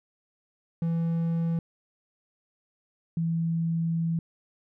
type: tone pair in turn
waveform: triangle / sine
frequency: 166.4 / 165.45 Hz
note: E3 / E3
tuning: +17 / +7 cents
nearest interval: unison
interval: 10 cents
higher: first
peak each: -22 / -24 dBFS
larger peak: first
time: 0.82-1.59 / 3.17-4.19 s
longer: second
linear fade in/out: 2 ms
effects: none